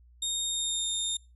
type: tone with pitch glide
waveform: 25% pulse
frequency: 3694 to 3654 Hz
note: A#7 to A#7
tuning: -16 to -35 cents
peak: -24 dBFS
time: 0.22-1.17 s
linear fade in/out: 5 ms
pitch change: -19 cents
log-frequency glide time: 0.47-0.87 s
effects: noise-tail reverb RT60 0.3 s tail -24 dB re dry + added 60 Hz sine -54 dBFS peak until 1.35 s